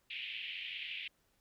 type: band-pass noise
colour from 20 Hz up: white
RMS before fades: -43 dBFS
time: 0.1-1.08 s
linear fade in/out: 5 ms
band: 2200 to 3200 Hz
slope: 48 dB/octave
effects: pink hiss -75 dBFS RMS until 1.4 s